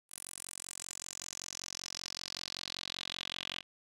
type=tone with band-pass filter sweep; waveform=10% pulse; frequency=45.22 Hz; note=F#1; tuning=39 cents flat; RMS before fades=-44 dBFS; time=0.09-3.63 s; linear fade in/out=50 ms; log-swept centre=10000 to 3100 Hz; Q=3.8; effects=none